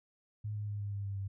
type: tone with pitch steps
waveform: sine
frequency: 105.7 / 104.37 / 103.05 / 101.75 / 100.46 / 99.19 / 97.94 Hz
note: G#2 / G#2 / G#2 / G#2 / G2 / G2 / G2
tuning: +31 / +9 / -13 / -35 / +43 / +21 / -1 cents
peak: -35 dBFS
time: 0.44-1.28 s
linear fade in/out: 10 ms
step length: 120 ms
effects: none